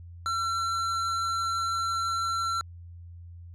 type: tone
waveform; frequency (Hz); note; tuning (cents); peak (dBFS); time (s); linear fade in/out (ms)
square; 1353; E6; +45; -27; 0.26-2.61; 0
effects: added 86 Hz sine -42 dBFS peak until 3.54 s + low-pass 7000 Hz 12 dB/octave